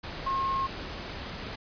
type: tone in noise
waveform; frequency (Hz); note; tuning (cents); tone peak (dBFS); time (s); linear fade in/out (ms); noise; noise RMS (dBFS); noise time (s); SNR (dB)
sine; 1075; C6; +47; -26; 0.26-0.67; 10; pink; -38; 0.03-1.56; +9
effects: resampled to 11025 Hz